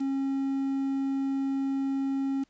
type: tone with quantisation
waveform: triangle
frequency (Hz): 271.8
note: C#4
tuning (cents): -34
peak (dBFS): -24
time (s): 0-2.44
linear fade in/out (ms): 10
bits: 8
effects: pink hiss -69 dBFS RMS until 2.49 s + resampled to 16000 Hz